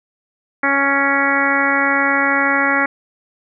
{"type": "harmonic tone", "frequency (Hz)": 277.9, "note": "C#4", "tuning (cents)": 4, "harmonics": [1, 2, 3, 4, 5, 6, 7, 8], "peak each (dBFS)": [-22, -24, -23, -23, -20, -21, -19, -23], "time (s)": [0.63, 2.86], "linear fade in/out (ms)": 5, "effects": []}